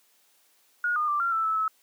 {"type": "tone with pitch steps", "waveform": "sine", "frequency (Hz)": [1440, 1219, 1178, 1378, 1324, 1308, 1297], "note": ["F#6", "D#6", "D6", "F6", "E6", "E6", "E6"], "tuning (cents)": [-47, -36, 5, -24, 7, -14, -28], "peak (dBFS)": -23, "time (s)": [0.84, 1.68], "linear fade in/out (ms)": 2, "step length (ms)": 120, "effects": ["white hiss -64 dBFS RMS until 1.82 s", "high-pass 300 Hz 12 dB/octave"]}